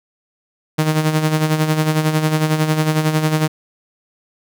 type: tone with tremolo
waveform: sawtooth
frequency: 155.56 Hz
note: D#3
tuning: in tune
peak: -8 dBFS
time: 0.78-3.48 s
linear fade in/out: 10 ms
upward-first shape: sine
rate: 11 Hz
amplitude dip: 60%
effects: none